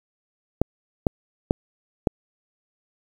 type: clicks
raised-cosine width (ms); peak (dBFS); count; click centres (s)
2; -4; 4; 0.616 / 1.068 / 1.509 / 2.072
effects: 7-bit